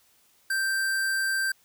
square tone, 1568 Hz, G6, in tune, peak -25 dBFS, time 0.5-1.52 s, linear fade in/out 5 ms, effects white hiss -63 dBFS RMS until 1.64 s

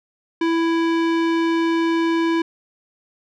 square tone with low-pass filter, 331.1 Hz, E4, 8 cents sharp, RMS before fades -19 dBFS, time 0.41-2.42 s, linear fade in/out 5 ms, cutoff 3100 Hz, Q 0.84, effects none

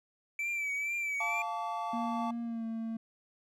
triangle tone with vibrato, 2316 Hz, D7, 25 cents flat, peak -30 dBFS, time 0.39-1.42 s, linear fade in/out 2 ms, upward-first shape triangle, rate 2.2 Hz, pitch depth 59 cents each way
triangle chord, D minor, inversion first, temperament equal with one note detuned, 698.5 / 880 / 1146.5 Hz, F5 / A5 / D6, 0 / 0 / -42 cents, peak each -36 / -35 / -37 dBFS, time 1.2-2.31 s, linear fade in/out 5 ms
triangle tone with pitch glide, 234.4 to 225.8 Hz, A#3 to A3, +10 to +45 cents, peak -32 dBFS, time 1.93-2.97 s, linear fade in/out 5 ms, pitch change -65 cents, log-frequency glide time 2.42-2.65 s
effects none

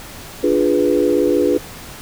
sine chord, D diminished seventh, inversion none, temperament equal, 293.7 / 349.2 / 415.3 / 493.9 Hz, D4 / F4 / Ab4 / Cb5, 0 / 0 / 0 / 0 cents, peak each -18 dBFS, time 0.43-1.58 s, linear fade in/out 10 ms, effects pink hiss -35 dBFS RMS until 2.01 s

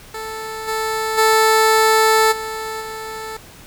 15% pulse tone with level steps, 440 Hz, A4, in tune, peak -20 / -13 / -5 / -18 / -21 dBFS, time 0.14-3.37 s, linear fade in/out 5 ms, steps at 0.67 / 1.17 / 2.31 / 2.8 s, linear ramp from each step 20 ms, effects pink hiss -42 dBFS RMS until 3.66 s

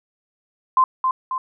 sine tone with echo, 1039 Hz, C6, 12 cents flat, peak -11 dBFS, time 0.77-0.84 s, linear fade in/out 2 ms, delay 270 ms, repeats 2, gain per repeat -5 dB, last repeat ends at 1.38 s, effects none

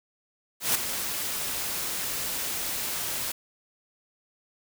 white noise with ADSR envelope, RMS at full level -22 dBFS, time 0.6-3.32 s, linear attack 150 ms, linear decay 6 ms, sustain -9 dB, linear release 5 ms, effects none

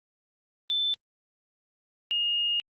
sine tone pair in turn, 3529 / 2848 Hz, A7 / F7, +4 / +33 cents, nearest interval major third, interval 371 cents, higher first, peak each -24 dBFS, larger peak neither, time 0.7-0.94 / 2.11-2.6 s, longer second, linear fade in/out 0 ms, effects Opus 24 kbps

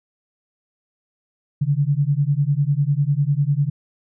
sine beating tone pair, 138.59 / 148.59 Hz, C#3 / D3, 0 / +21 cents, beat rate 10 Hz, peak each -19 dBFS, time 1.61-3.7 s, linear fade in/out 10 ms, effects none

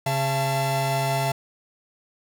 45% pulse tone cluster, 136.7 / 678 / 880 Hz, C#3 / E5 / A5, -24 / +49 / 0 cents, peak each -25 / -26 / -28 dBFS, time 0.06-1.32 s, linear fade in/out 5 ms, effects none

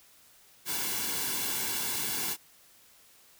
white noise with comb filter, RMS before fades -32 dBFS, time 0.65-2.37 s, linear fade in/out 50 ms, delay 1.6 ms, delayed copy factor -0.65, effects white hiss -59 dBFS RMS until 3.39 s

